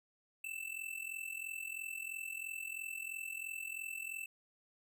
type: tone with amplitude modulation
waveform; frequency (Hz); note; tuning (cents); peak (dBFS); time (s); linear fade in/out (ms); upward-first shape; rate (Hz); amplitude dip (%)
square; 2657; E7; +13; -38; 0.44-4.26; 5; sine; 43; 80
effects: none